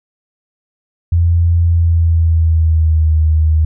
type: tone with pitch glide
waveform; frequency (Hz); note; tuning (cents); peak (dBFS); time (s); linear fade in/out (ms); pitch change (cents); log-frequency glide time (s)
sine; 85 to 78.4; F2 to D#2; -46 to +14; -8; 1.12-3.65; 5; -140; 1.65-3.13
effects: none